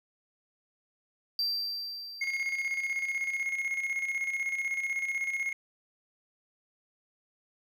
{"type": "tone with exponential decay", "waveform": "triangle", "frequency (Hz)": 4699, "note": "D8", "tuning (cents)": 0, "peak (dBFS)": -25, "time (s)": [1.39, 3.46], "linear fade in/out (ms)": 1, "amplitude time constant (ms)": 450}
{"type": "tone with tremolo", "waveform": "triangle", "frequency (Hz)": 2158, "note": "C#7", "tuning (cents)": -47, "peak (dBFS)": -26, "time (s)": [2.21, 5.53], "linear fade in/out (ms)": 5, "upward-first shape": "square", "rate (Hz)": 16, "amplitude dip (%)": 50}
{"effects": []}